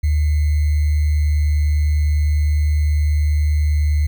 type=tone with sample-and-hold; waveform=sine; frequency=74.9 Hz; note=D2; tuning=35 cents sharp; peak=-13 dBFS; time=0.03-4.07 s; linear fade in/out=10 ms; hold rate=2100 Hz; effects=none